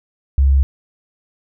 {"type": "tone", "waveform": "sine", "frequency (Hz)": 68.2, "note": "C#2", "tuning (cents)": -28, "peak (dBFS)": -9, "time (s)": [0.38, 0.63], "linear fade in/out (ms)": 0, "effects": []}